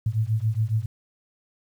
sine beating tone pair, 106.6 / 113.8 Hz, G#2 / A#2, +46 / -41 cents, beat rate 7.2 Hz, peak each -24 dBFS, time 0.06-0.86 s, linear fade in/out 5 ms, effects 9-bit

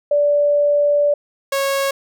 sine / sawtooth tone pair in turn, 582 / 549.7 Hz, D5 / C#5, -16 / -15 cents, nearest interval minor second, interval 99 cents, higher first, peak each -12 / -13 dBFS, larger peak first, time 0.11-1.14 / 1.52-1.91 s, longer first, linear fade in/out 5 ms, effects none

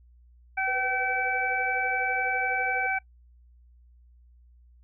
harmonic tone, 767 Hz, G5, 38 cents flat, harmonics 1 / 2 / 3, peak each -29 / -29 / -29 dBFS, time 0.57-2.99 s, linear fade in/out 10 ms
sine tone with tremolo, 498.2 Hz, B4, 15 cents sharp, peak -32 dBFS, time 0.67-2.87 s, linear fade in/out 10 ms, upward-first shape triangle, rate 12 Hz, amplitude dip 90%
effects noise-tail reverb RT60 0.1 s tail -22 dB re dry + added 60 Hz sine -53 dBFS peak until 4.83 s

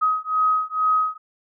sine beating tone pair, 1262 / 1264.2 Hz, D#6 / D#6, +24 / +27 cents, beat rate 2.2 Hz, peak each -21 dBFS, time 0.01-1.18 s, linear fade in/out 20 ms, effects none

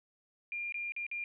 sine tone with dropouts, 2400 Hz, D7, 37 cents sharp, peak -35 dBFS, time 0.52-1.24 s, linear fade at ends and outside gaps 1 ms, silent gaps 0.723-0.743 / 0.921-0.964 / 1.066-1.114 s, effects none

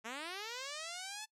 5% pulse linear sweep, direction up, 212.8 to 878 Hz, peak -30 dBFS, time 0.04-1.26 s, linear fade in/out 20 ms, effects noise-tail reverb RT60 0.1 s tail -22 dB re dry + low-pass 9000 Hz 12 dB/octave

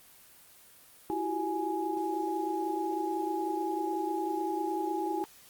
sine tone cluster, 328.7 / 358.6 / 384.8 / 834 Hz, E4 / F4 / G4 / G#5, -5 / +46 / -32 / +7 cents, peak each -34 / -38 / -37 / -33 dBFS, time 1.1-5.24 s, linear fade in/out 0 ms, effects white hiss -56 dBFS RMS until 5.49 s + Opus 24 kbps

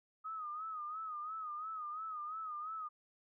sine tone with vibrato, 1253 Hz, D#6, 12 cents sharp, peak -40 dBFS, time 0.24-2.89 s, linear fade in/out 20 ms, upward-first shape sine, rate 2.9 Hz, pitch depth 83 cents each way, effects none

